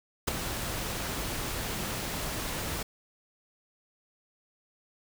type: noise with ADSR envelope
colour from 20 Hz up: pink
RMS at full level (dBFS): -26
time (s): 0.27-2.83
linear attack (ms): 11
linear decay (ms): 13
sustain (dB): -8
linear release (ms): 6
effects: none